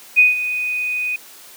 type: tone with ADSR envelope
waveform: sine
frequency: 2489 Hz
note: D#7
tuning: in tune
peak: -6 dBFS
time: 0.16-1.16 s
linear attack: 29 ms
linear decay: 160 ms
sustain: -13 dB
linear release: 3 ms
effects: white hiss -42 dBFS RMS until 1.56 s + high-pass 200 Hz 12 dB/octave